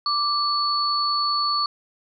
sine tone pair together, 1174.7 / 4435 Hz, D6 / C#8, 0 / 0 cents, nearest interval octave + major seventh, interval 2300 cents, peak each -22 / -23 dBFS, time 0.06-1.66 s, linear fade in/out 2 ms, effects none

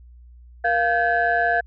sine tone cluster, 472.6 / 697 / 1550 / 1702 Hz, A#4 / F5 / G6 / G#6, +24 / -4 / -20 / +42 cents, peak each -28 / -19 / -23 / -23 dBFS, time 0.64-1.61 s, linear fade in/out 10 ms, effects tanh soft clip ceiling -9 dBFS + added 60 Hz sine -43 dBFS peak until 1.66 s

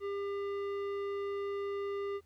triangle tone with tanh clipping, 400.3 Hz, G4, 36 cents sharp, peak -36 dBFS, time 0-2.21 s, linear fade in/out 50 ms, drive 17 dB, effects added 83 Hz sine -64 dBFS peak until 2.25 s + pink hiss -73 dBFS RMS until 2.25 s

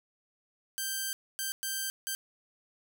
5% pulse tone bursts at uneven times, 1568 Hz, G6, in tune, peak -21 dBFS, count 4, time 0.78-1.13 / 1.39-1.52 / 1.63-1.9 / 2.07-2.15 s, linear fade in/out 0 ms, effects none

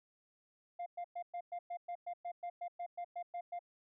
sine tone bursts, 700 Hz, F5, 4 cents sharp, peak -36 dBFS, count 16, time 0.79-3.592 s, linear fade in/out 10 ms, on 72 ms, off 110 ms, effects tanh soft clip ceiling -38 dBFS

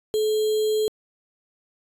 sine tone with sample-and-hold, 430.5 Hz, A4, 38 cents flat, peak -19 dBFS, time 0.14-0.88 s, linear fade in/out 0 ms, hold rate 3675 Hz, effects resampled to 32000 Hz

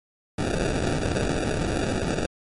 blue noise with sample-and-hold, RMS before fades -25 dBFS, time 0.38-2.26 s, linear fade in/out 5 ms, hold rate 1050 Hz, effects MP3 48 kbps

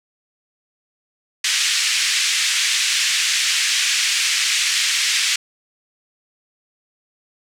pink band-pass noise, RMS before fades -19 dBFS, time 1.44-5.36 s, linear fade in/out 5 ms, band 2000 to 8000 Hz, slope 24 dB/octave, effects none

